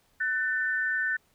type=tone pair together; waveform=sine; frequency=1503.5 / 1788 Hz; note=F#6 / A6; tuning=+27 / +27 cents; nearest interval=minor third; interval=300 cents; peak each=-28 dBFS; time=0.2-1.17 s; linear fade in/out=10 ms; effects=pink hiss -67 dBFS RMS until 1.34 s